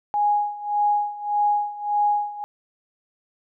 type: tone with tremolo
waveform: sine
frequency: 828 Hz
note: G#5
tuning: 5 cents flat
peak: -16 dBFS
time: 0.14-2.44 s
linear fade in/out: 0 ms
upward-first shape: sine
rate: 1.7 Hz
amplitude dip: 85%
effects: none